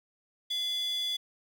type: tone with high-pass filter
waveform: square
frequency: 685 Hz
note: F5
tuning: 34 cents flat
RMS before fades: -32 dBFS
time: 0.5-1.17 s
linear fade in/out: 10 ms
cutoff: 3500 Hz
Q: 8.5
effects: none